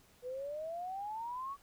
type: exponential sweep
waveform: sine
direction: up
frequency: 486.8 to 1143 Hz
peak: -38 dBFS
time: 0.22-1.57 s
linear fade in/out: 50 ms
effects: pink hiss -65 dBFS RMS until 1.62 s